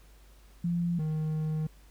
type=tone pair in turn; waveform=sine / triangle; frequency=172.2 / 155.73 Hz; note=F3 / D#3; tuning=-24 / +2 cents; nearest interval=major second; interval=174 cents; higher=first; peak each=-26 dBFS; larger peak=neither; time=0.64-0.99 / 0.99-1.67 s; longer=second; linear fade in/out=5 ms; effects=added 50 Hz sine -53 dBFS peak until 1.9 s + pink hiss -62 dBFS RMS until 1.9 s